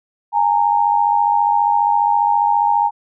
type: tone pair together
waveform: sine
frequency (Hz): 826.2 / 921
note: G#5 / A#5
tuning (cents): -9 / -21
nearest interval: major second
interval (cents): 188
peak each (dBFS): -15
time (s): 0.32-2.91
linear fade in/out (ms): 50
effects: none